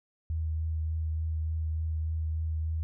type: tone with vibrato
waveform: sine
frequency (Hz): 79.5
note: D#2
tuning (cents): +38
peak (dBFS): -28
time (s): 0.3-2.83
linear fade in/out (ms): 0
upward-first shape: triangle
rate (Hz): 3.4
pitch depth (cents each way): 18
effects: none